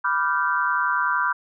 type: chord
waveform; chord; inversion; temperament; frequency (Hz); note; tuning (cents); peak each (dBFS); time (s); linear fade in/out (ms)
sine; G dominant seventh; first; equal with one note detuned; 987.8 / 1174.7 / 1396.9 / 1547.3; B5 / D6 / F6 / G6; 0 / 0 / 0 / -23; -25; 0.04-1.33; 10
effects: none